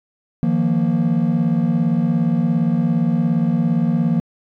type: chord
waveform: triangle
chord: Eb suspended second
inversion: none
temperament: equal with one note detuned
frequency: 157.28 / 174.61 / 233.1 Hz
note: Eb3 / F3 / Bb3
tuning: +19 / 0 / 0 cents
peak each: -18 / -16 / -16 dBFS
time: 0.43-4.2 s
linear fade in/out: 0 ms
effects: tanh soft clip ceiling -7 dBFS